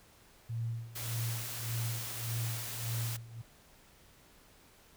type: tone with tremolo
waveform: sine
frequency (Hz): 115.3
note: A#2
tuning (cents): -19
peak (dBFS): -32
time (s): 0.49-3.42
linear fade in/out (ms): 10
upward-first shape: sine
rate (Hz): 1.7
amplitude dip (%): 85
type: noise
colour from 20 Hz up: white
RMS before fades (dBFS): -41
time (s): 0.95-3.17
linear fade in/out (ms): 10
effects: pink hiss -61 dBFS RMS until 4.96 s